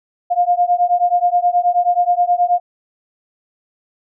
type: beating tone pair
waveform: sine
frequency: 703 / 712.4 Hz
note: F5 / F5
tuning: +11 / +34 cents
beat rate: 9.4 Hz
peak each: -15 dBFS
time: 0.3-2.6 s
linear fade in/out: 20 ms
effects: none